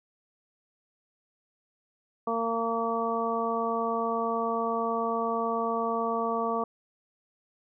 harmonic tone, 229.1 Hz, A#3, 30 cents flat, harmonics 1 / 2 / 3 / 4 / 5, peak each -34 / -31 / -32 / -35 / -31 dBFS, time 2.27-6.64 s, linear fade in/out 5 ms, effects none

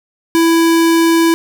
square tone, 331.2 Hz, E4, 8 cents sharp, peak -9 dBFS, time 0.35-1.34 s, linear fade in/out 0 ms, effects none

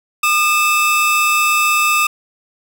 45% pulse tone pair together, 1214 / 2622 Hz, D#6 / E7, -43 / -10 cents, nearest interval octave + minor second, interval 1333 cents, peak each -15 dBFS, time 0.23-2.07 s, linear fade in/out 5 ms, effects none

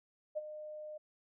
sine tone with ADSR envelope, 609 Hz, D#5, 37 cents flat, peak -32 dBFS, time 0.35-0.98 s, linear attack 24 ms, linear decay 28 ms, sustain -11 dB, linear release 11 ms, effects none

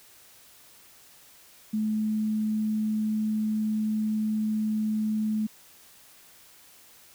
sine tone, 215.5 Hz, A3, 36 cents flat, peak -24 dBFS, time 1.73-5.47 s, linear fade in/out 10 ms, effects white hiss -54 dBFS RMS until 7.14 s

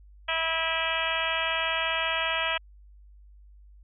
harmonic tone with a mistuned harmonic, 325.2 Hz, E4, 23 cents flat, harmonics 2 / 3 / 4 / 5 / 6 / 7 / 8 / 9 / 10, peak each -34 / -34 / -34 / -34 / -34 / -34 / -34 / -34 / -34 dBFS, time 0.28-2.58 s, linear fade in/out 10 ms, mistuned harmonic 7, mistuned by +58 cents, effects added 50 Hz sine -49 dBFS peak until 3.83 s

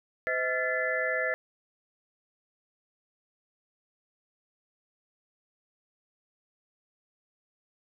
sine tone cluster, 511 / 639 / 1375 / 1743 / 2023 Hz, C5 / D#5 / F6 / A6 / B6, -41 / +46 / -27 / -17 / +41 cents, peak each -33 / -33 / -37 / -30 / -34 dBFS, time 0.27-1.34 s, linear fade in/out 0 ms, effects none

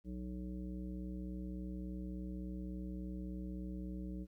harmonic tone, 61.74 Hz, B1, in tune, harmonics 1 / 3 / 5 / 7 / 9, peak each -44 / -44 / -48 / -58 / -60 dBFS, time 0.04-4.27 s, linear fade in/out 50 ms, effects 13-bit

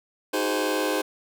sawtooth chord, Ab dominant seventh, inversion second, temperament just, 311.5 / 373.8 / 415.3 / 519.1 Hz, Eb4 / Gb4 / Ab4 / C5, +2 / +18 / 0 / -14 cents, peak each -24 / -27 / -25 / -24 dBFS, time 0.33-1.02 s, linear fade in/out 10 ms, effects none

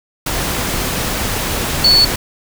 sine tone in noise, 4435 Hz, C#8, in tune, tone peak -7 dBFS, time 1.84-2.05 s, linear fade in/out 5 ms, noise pink, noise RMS -19 dBFS, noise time 0.26-2.16 s, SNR +9 dB, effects none

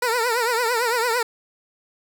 15% pulse tone with vibrato, 472.8 Hz, A#4, 24 cents sharp, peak -13 dBFS, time 0.02-1.23 s, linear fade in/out 5 ms, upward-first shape triangle, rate 8.9 Hz, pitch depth 130 cents each way, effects none

